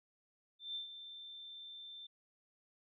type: tone with ADSR envelope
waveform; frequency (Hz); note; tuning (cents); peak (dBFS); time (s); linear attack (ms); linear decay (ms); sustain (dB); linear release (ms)
sine; 3561; A7; +20; -38; 0.59-2.07; 160; 120; -10; 9
effects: none